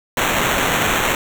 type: noise with sample-and-hold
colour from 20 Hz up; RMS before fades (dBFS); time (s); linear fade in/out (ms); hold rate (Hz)
violet; -18; 0.17-1.15; 2; 4900
effects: none